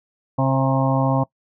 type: harmonic tone with a mistuned harmonic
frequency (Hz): 133.5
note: C3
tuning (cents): +35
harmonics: 1 / 2 / 4 / 5 / 6 / 7 / 8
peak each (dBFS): -19 / -22 / -25 / -26 / -27 / -27 / -28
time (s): 0.38-1.24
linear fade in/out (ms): 10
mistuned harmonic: 6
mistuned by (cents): +30
effects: noise-tail reverb RT60 0.1 s tail -22 dB re dry